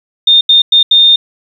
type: tone bursts at uneven times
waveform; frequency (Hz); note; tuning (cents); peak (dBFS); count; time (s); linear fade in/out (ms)
sine; 3641; A#7; -41; -3; 4; 0.27-0.41 / 0.49-0.62 / 0.72-0.83 / 0.91-1.16; 5
effects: 7-bit